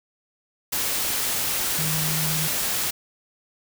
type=tone in noise; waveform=sine; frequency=155.8 Hz; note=D#3; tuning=3 cents sharp; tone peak=-27 dBFS; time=1.78-2.48 s; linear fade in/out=10 ms; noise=white; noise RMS=-25 dBFS; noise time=0.72-2.91 s; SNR=-5 dB; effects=none